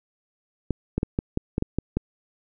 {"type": "clicks", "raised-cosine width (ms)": 3, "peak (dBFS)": -10, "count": 9, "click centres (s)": [0.707, 0.98, 1.031, 1.189, 1.374, 1.581, 1.624, 1.786, 1.97], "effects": []}